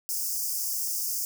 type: high-pass noise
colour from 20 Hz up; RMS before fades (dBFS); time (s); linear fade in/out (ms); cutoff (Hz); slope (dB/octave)
white; -30; 0.09-1.25; 0; 4900; 96
effects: none